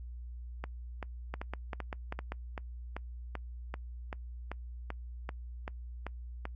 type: two click trains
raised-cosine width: 0.5 ms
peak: -23 / -22 dBFS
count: 16 / 6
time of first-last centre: 0.64-6.454 / 1.34-2.32 s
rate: 2.58 / 5.1 Hz
effects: noise-tail reverb RT60 0.1 s tail -25 dB re dry + added 60 Hz sine -41 dBFS peak until 6.55 s